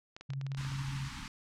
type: clicks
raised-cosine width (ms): 0.2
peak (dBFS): -29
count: 11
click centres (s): 0.165 / 0.21 / 0.304 / 0.335 / 0.413 / 0.466 / 0.518 / 0.548 / 0.611 / 0.649 / 0.719
type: tone with tremolo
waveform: sine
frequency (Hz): 136.2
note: C#3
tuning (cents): -30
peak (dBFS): -33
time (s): 0.29-1.09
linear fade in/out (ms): 10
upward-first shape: triangle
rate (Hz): 14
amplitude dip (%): 40
type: band-stop noise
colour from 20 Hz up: pink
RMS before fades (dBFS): -43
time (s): 0.57-1.28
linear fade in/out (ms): 2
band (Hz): 300 to 850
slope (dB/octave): 96
effects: low-pass 6000 Hz 12 dB/octave